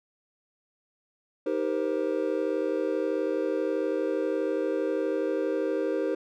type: chord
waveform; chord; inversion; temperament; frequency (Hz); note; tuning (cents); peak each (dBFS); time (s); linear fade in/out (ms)
triangle; C minor seventh; first; just; 314 / 392.4 / 470.9 / 523.3; Eb4 / G4 / Bb4 / C5; +16 / +2 / +18 / 0; -29; 1.46-6.15; 5
effects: none